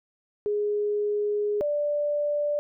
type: tone pair in turn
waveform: sine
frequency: 415.3 / 587.4 Hz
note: G#4 / D5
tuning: 0 / 0 cents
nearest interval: tritone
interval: 600 cents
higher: second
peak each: -23 dBFS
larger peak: neither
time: 0.46-1.61 / 1.61-2.59 s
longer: first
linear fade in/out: 0 ms
effects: none